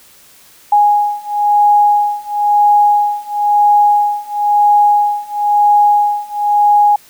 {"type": "beating tone pair", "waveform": "sine", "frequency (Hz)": [827, 827.99], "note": ["G#5", "G#5"], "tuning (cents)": [-8, -5], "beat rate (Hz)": 0.99, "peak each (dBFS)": [-12, -11], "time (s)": [0.72, 6.96], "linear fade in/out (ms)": 5, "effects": ["white hiss -44 dBFS RMS until 7.09 s"]}